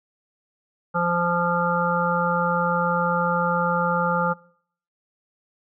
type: harmonic tone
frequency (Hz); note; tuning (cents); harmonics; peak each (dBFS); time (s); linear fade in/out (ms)
173.4; F3; -12; 1 / 3 / 5 / 7 / 8; -26 / -26 / -26 / -26 / -26; 0.94-4.34; 20
effects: noise-tail reverb RT60 0.6 s tail -23 dB re dry